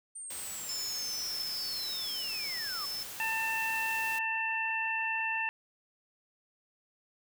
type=linear sweep; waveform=sine; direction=down; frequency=8900 to 1100 Hz; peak=-40 dBFS; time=0.15-2.86 s; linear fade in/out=10 ms
type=noise; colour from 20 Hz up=white; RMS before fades=-43 dBFS; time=0.3-4.19 s; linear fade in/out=5 ms
type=tone; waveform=sine; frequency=5274 Hz; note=E8; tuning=in tune; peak=-35 dBFS; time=0.69-3.03 s; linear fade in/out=2 ms
type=harmonic tone; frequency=894 Hz; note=A5; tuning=27 cents sharp; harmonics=1 / 2 / 3; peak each=-36 / -34 / -33 dBFS; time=3.2-5.49 s; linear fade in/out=0 ms
effects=none